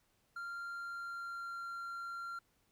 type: tone with pitch glide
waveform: triangle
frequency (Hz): 1389 to 1379.4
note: F6 to F6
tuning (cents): -10 to -22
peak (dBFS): -39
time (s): 0.36-2.39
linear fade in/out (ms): 5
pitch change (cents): -12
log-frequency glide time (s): 0.77-1.62
effects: pink hiss -75 dBFS RMS until 2.71 s